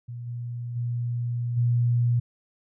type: tone with level steps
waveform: sine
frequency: 120 Hz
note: B2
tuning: 49 cents flat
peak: -33 / -30 / -25 / -19 dBFS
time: 0.08-2.2 s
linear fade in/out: 10 ms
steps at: 0.26 / 0.75 / 1.56 s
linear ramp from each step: 20 ms
effects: none